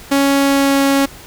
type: tone with pitch glide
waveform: sawtooth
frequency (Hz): 277.6 to 275.8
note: C#4 to C#4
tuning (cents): +3 to -9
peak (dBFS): -7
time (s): 0.11-1.06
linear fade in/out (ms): 10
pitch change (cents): -12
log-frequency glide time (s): 0.39-0.83
effects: pink hiss -37 dBFS RMS until 1.26 s